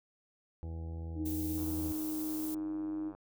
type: harmonic tone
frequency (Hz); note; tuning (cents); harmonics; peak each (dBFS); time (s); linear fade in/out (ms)
82.1; E2; -6; 1 / 2 / 3 / 4 / 5 / 6 / 7 / 8 / 9 / 10; -38 / -48 / -59 / -51 / -62 / -55 / -66 / -67 / -66 / -61; 0.63-1.92; 0
type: tone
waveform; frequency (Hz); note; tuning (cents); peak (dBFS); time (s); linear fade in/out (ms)
sine; 311.1; D#4; 0; -34; 1.15-3.13; 50
type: noise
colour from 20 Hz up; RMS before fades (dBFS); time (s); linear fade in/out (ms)
violet; -43; 1.25-2.55; 10
type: click train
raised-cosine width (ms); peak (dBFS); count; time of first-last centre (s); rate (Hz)
1; -38; 152; 1.58-3.15; 96.2
effects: none